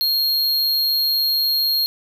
square tone, 4249 Hz, C8, 26 cents sharp, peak -17 dBFS, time 0.01-1.86 s, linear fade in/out 0 ms, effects none

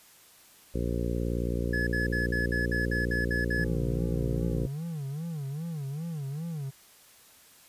harmonic tone, 58.8 Hz, A#1, 16 cents sharp, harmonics 1 / 2 / 3 / 4 / 5 / 6 / 7 / 8 / 9, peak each -31 / -34 / -36 / -37 / -38 / -39 / -39 / -40 / -41 dBFS, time 0.74-4.67 s, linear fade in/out 10 ms
triangle tone bursts, 1707 Hz, G#6, 47 cents sharp, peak -27 dBFS, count 10, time 1.73-3.643 s, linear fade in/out 5 ms, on 140 ms, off 57 ms
triangle tone with vibrato, 151.4 Hz, D#3, 47 cents flat, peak -30 dBFS, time 3.57-6.71 s, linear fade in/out 20 ms, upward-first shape sine, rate 2.5 Hz, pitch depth 200 cents each way
effects white hiss -56 dBFS RMS until 7.68 s + resampled to 32000 Hz

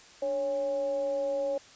sine tone with frequency modulation, 554.4 Hz, C#5, in tune, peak -27 dBFS, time 0.22-1.58 s, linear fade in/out 5 ms, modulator 263 Hz, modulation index 0.33, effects white hiss -53 dBFS RMS until 1.75 s + resampled to 16000 Hz

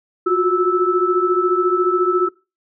sine tone cluster, 355.8 / 370 / 1312 Hz, F4 / F#4 / E6, +32 / 0 / -9 cents, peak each -18 dBFS, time 0.26-2.29 s, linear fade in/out 10 ms, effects noise-tail reverb RT60 0.3 s tail -23 dB re dry

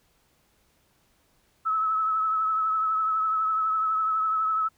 sine tone with vibrato, 1296 Hz, E6, 30 cents flat, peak -22 dBFS, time 1.65-4.69 s, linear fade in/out 20 ms, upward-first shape triangle, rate 12 Hz, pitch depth 34 cents each way, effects pink hiss -66 dBFS RMS until 4.77 s

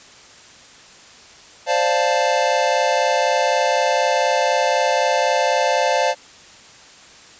square chord, D minor seventh, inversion third, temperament equal, 523.3 / 587.3 / 698.5 / 880 Hz, C5 / D5 / F5 / A5, 0 / 0 / 0 / 0 cents, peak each -22 dBFS, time 1.66-6.15 s, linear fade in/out 50 ms, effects white hiss -44 dBFS RMS until 7.39 s + resampled to 16000 Hz

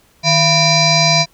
sine tone with frequency modulation, 2349 Hz, D7, in tune, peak -9 dBFS, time 0.23-1.26 s, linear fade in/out 50 ms, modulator 835 Hz, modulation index 3.8, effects pink hiss -53 dBFS RMS until 1.33 s

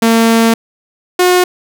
sawtooth tone pair in turn, 227.6 / 361.3 Hz, A#3 / F#4, -41 / -41 cents, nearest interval minor sixth, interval 800 cents, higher second, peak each -3 dBFS, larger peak neither, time 0.02-0.54 / 1.19-1.44 s, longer first, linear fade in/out 5 ms, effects none

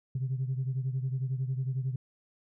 sine beating tone pair, 128.8 / 139.8 Hz, C3 / C#3, -27 / +15 cents, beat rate 11 Hz, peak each -29 / -34 dBFS, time 0.15-1.96 s, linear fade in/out 5 ms, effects tanh soft clip ceiling -24 dBFS

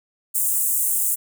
pink high-pass noise, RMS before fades -21 dBFS, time 0.34-1.16 s, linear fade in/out 20 ms, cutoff 7700 Hz, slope 48 dB/octave, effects none

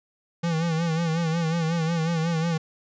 square tone with vibrato, 164.81 Hz, E3, in tune, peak -23 dBFS, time 0.43-2.58 s, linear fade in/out 10 ms, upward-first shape sine, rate 5.5 Hz, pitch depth 70 cents each way, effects resampled to 16000 Hz

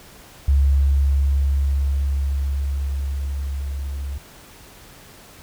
sine tone with level ramp, 69.3 Hz, C#2, in tune, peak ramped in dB -12 to -25 dBFS, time 0.48-4.18 s, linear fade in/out 5 ms, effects pink hiss -45 dBFS RMS until 5.42 s

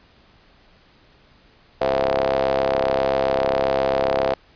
sawtooth ring-modulated tone, 67.5 Hz, C#2, 45 cents flat, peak -11 dBFS, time 1.81-4.34 s, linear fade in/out 5 ms, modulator 591 Hz, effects pink hiss -54 dBFS RMS until 4.55 s + resampled to 11025 Hz

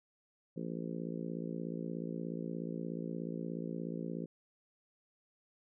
harmonic tone, 56.8 Hz, A#1, 44 cents flat, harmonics 3 / 4 / 5 / 6 / 7 / 8 / 9, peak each -41 / -43 / -45 / -47 / -48 / -49 / -50 dBFS, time 0.56-4.26 s, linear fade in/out 10 ms, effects none

